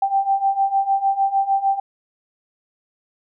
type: beating tone pair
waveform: sine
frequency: 780 / 786.6 Hz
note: G5 / G5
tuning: -9 / +6 cents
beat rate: 6.6 Hz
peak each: -21 / -18 dBFS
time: 0.02-1.8 s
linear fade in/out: 5 ms
effects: none